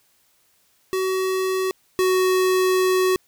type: tone pair in turn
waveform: square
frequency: 376.6 / 371.8 Hz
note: F#4 / F#4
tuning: +31 / +8 cents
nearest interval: unison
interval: 23 cents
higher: first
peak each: -21 / -17 dBFS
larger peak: second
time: 0.93-1.71 / 1.99-3.16 s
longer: second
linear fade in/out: 0 ms
effects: white hiss -62 dBFS RMS until 3.27 s